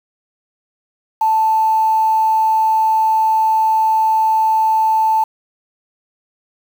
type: tone with quantisation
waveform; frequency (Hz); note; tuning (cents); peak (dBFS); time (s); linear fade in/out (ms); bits
sine; 880; A5; 0; -11; 1.21-5.24; 5; 6
effects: none